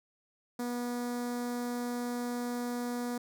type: tone with notch filter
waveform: sawtooth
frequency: 242.6 Hz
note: B3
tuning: 31 cents flat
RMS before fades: -35 dBFS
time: 0.59-3.18 s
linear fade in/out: 5 ms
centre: 2800 Hz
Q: 0.95
effects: none